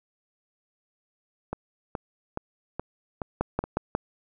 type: two click trains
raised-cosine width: 1 ms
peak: -16 / -10 dBFS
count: 6 / 4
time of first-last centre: 1.53-3.64 / 3.41-3.951 s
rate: 2.37 / 5.55 Hz
effects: none